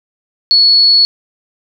sine tone, 4391 Hz, C#8, 17 cents flat, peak -5 dBFS, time 0.51-1.05 s, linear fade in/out 0 ms, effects none

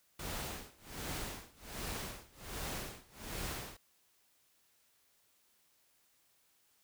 pink noise with tremolo, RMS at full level -40 dBFS, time 0.19-3.77 s, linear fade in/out 5 ms, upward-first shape sine, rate 1.3 Hz, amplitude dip 95%, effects white hiss -72 dBFS RMS until 6.83 s

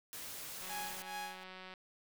white noise, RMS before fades -46 dBFS, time 0.13-1.02 s, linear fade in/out 0 ms
click train, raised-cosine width 0.3 ms, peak -34 dBFS, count 209, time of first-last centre 0.62-1.738 s, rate 186 Hz
sawtooth tone with tremolo, 830.6 Hz, G#5, in tune, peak -36 dBFS, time 0.69-1.44 s, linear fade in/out 10 ms, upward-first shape sine, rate 2.5 Hz, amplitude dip 85%
effects none

